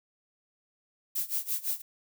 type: noise with tremolo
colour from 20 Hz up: violet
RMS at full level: -29 dBFS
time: 1.15-1.82 s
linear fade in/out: 10 ms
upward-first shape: sine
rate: 5.9 Hz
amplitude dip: 90%
effects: none